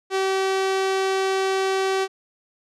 sawtooth tone, 383.6 Hz, G4, 37 cents flat, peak -16 dBFS, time 0.1-2.08 s, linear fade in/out 50 ms, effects low-pass 7000 Hz 12 dB/octave

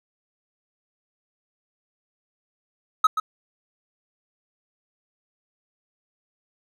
triangle tone with echo, 1278 Hz, D#6, 46 cents sharp, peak -10 dBFS, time 3.04-3.07 s, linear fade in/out 5 ms, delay 130 ms, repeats 1, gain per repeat -9 dB, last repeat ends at 3.2 s, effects none

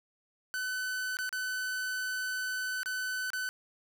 45% pulse tone with dropouts, 1509 Hz, F#6, 34 cents sharp, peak -32 dBFS, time 0.54-3.49 s, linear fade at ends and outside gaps 0 ms, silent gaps 1.169-1.188 / 1.292-1.327 / 2.832-2.859 / 3.303-3.333 s, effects none

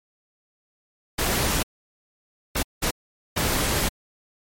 pink noise bursts at uneven times, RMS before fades -23 dBFS, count 4, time 1.18-1.63 / 2.55-2.63 / 2.82-2.91 / 3.36-3.89 s, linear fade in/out 10 ms, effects MP3 64 kbps

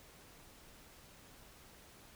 silence, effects pink hiss -59 dBFS RMS until 2.15 s

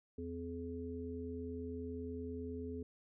harmonic tone, 85.1 Hz, F2, 44 cents flat, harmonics 1 / 3 / 5, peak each -46 / -44 / -45 dBFS, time 0.18-2.83 s, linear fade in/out 5 ms, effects none

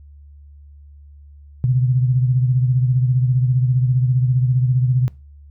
sine beating tone pair, 125.7 / 140.7 Hz, B2 / C#3, +31 / +26 cents, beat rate 15 Hz, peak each -14 / -22 dBFS, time 1.64-5.08 s, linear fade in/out 0 ms, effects noise-tail reverb RT60 0.3 s tail -21 dB re dry + added 72 Hz sine -40 dBFS peak until 5.5 s

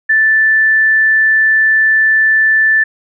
sine tone, 1760 Hz, A6, in tune, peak -7 dBFS, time 0.09-2.84 s, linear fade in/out 10 ms, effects none

